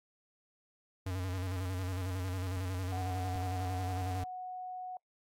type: tone with vibrato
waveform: square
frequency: 92.5 Hz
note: F#2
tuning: in tune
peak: -35 dBFS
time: 1.06-4.24 s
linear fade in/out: 5 ms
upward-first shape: square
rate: 11 Hz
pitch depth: 49 cents each way
type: clicks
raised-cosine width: 5 ms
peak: -40 / -33 / -41 dBFS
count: 3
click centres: 2.574 / 3.359 / 4.023 s
type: tone with pitch glide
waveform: sine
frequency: 740 to 735.7 Hz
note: F#5 to F#5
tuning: 0 to -10 cents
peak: -39 dBFS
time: 2.92-4.97 s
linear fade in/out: 2 ms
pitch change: -10 cents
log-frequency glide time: 3.03-3.12 s
effects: noise-tail reverb RT60 0.1 s tail -26 dB re dry + AAC 64 kbps